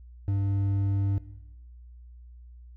triangle tone with hard clipping, 98.9 Hz, G2, 16 cents sharp, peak -25 dBFS, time 0.28-1.18 s, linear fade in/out 0 ms, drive 9 dB, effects noise-tail reverb RT60 1.0 s tail -18 dB re dry + added 60 Hz sine -45 dBFS peak until 2.76 s

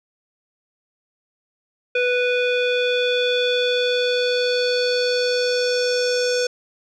square tone with low-pass filter sweep, 493.9 Hz, B4, in tune, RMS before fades -20 dBFS, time 1.95-6.47 s, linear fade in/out 5 ms, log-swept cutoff 2700 to 5900 Hz, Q 4.2, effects none

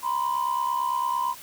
sine tone pair together, 962 / 1030.9 Hz, B5 / C6, -46 / -26 cents, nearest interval minor second, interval 120 cents, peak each -25 / -24 dBFS, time 0.02-1.35 s, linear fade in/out 50 ms, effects tanh soft clip ceiling -19 dBFS + white hiss -44 dBFS RMS until 1.42 s

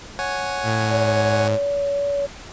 25% pulse chord, C# suspended fourth, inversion none, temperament equal, 554.4 / 740 / 830.6 Hz, C#5 / F#5 / G#5, 0 / 0 / 0 cents, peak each -24 dBFS, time 0.19-1.48 s, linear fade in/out 0 ms
sawtooth tone with pitch glide, 111.3 to 105.91 Hz, A2 to G#2, +20 to +34 cents, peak -17 dBFS, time 0.63-1.59 s, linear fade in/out 50 ms, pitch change -86 cents, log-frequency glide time 0.74-1.15 s
sine tone with vibrato, 567 Hz, C#5, 39 cents sharp, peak -19 dBFS, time 0.9-2.27 s, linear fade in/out 20 ms, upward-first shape triangle, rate 2.8 Hz, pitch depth 10 cents each way
effects pink hiss -39 dBFS RMS until 2.52 s + resampled to 16000 Hz

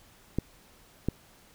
clicks, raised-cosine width 3 ms, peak -13 dBFS, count 2, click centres 0.386 / 1.086 s, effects pink hiss -58 dBFS RMS until 1.54 s

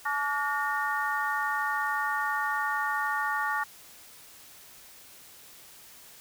harmonic tone with a mistuned harmonic, 286.8 Hz, D4, 41 cents flat, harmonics 3 / 4 / 5 / 6, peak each -32 / -32 / -32 / -32 dBFS, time 0.05-3.64 s, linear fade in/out 10 ms, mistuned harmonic 6, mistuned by +110 cents, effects white hiss -51 dBFS RMS until 6.2 s

